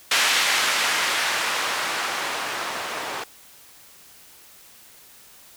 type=noise with low-pass filter sweep; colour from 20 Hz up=violet; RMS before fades=-24 dBFS; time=0.11-3.24 s; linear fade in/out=5 ms; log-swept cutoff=2100 to 800 Hz; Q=0.78; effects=white hiss -49 dBFS RMS until 5.56 s